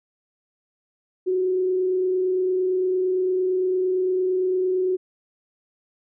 sine tone with frequency modulation, 370 Hz, F#4, in tune, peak -19 dBFS, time 1.26-4.97 s, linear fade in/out 20 ms, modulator 28.8 Hz, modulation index 0.24, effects none

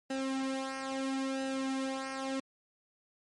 sawtooth tone with flanger, 267 Hz, C4, 35 cents sharp, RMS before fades -35 dBFS, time 0.1-2.4 s, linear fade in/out 5 ms, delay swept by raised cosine 0.88 to 3.48 ms, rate 0.75 Hz, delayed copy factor -0.75, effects low-pass 9000 Hz 12 dB/octave + MP3 48 kbps

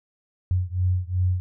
sine beating tone pair, 90 / 92.7 Hz, F#2 / F#2, -47 / +4 cents, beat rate 2.7 Hz, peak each -23 / -24 dBFS, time 0.51-1.4 s, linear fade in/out 0 ms, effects none

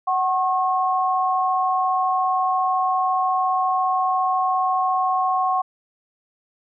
sine tone pair together, 747.6 / 1085 Hz, F#5 / C#6, +18 / -37 cents, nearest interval tritone, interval 645 cents, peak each -20 / -21 dBFS, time 0.07-5.62 s, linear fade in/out 10 ms, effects none

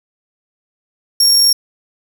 30% pulse tone with amplitude modulation, 5540 Hz, F8, 15 cents flat, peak -3 dBFS, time 1.2-1.53 s, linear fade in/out 5 ms, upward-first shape sine, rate 41.7 Hz, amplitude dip 25%, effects none

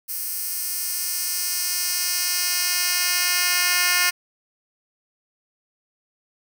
10% pulse tone with high-pass filter sweep, 357 Hz, F4, 38 cents sharp, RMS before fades -23 dBFS, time 0.08-4.11 s, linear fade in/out 20 ms, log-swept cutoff 11000 to 2200 Hz, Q 0.76, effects none

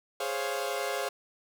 sawtooth chord, Db major seventh, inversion second, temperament equal, 415.3 / 523.3 / 554.4 / 698.5 Hz, Ab4 / C5 / Db5 / F5, 0 / 0 / 0 / 0 cents, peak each -32 dBFS, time 0.2-1.09 s, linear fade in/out 5 ms, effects none

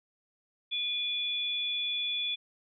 sine tone pair together, 2433 / 3438 Hz, D#7 / A7, -39 / -41 cents, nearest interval tritone, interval 598 cents, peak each -37 / -30 dBFS, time 0.71-2.36 s, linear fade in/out 20 ms, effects none

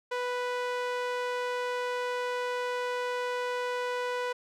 sawtooth tone with band-pass filter, 493.9 Hz, B4, in tune, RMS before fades -32 dBFS, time 0.11-4.33 s, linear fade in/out 10 ms, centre 1100 Hz, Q 0.51, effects none

